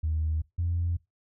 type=tone pair in turn; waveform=sine; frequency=78.5 / 85.89 Hz; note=D#2 / F2; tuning=+16 / -28 cents; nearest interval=major second; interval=156 cents; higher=second; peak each=-24 dBFS; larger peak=neither; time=0.03-0.42 / 0.58-0.97 s; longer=neither; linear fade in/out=10 ms; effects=noise-tail reverb RT60 0.2 s tail -22 dB re dry + tanh soft clip ceiling -20 dBFS